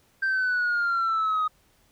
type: exponential sweep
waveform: sine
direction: down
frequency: 1574 to 1244.5 Hz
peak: -20 dBFS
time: 0.22-1.48 s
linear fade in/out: 10 ms
effects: tanh soft clip ceiling -20 dBFS + pink hiss -63 dBFS RMS until 1.91 s